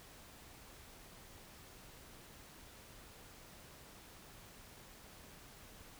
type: silence
effects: pink hiss -57 dBFS RMS until 5.99 s